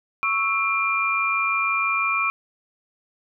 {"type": "tone cluster", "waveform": "sine", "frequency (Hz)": [1110, 1316, 2390], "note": ["C#6", "E6", "D7"], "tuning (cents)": [2, -3, 30], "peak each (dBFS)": [-25, -26, -22], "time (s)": [0.23, 2.3], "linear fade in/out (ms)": 0, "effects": []}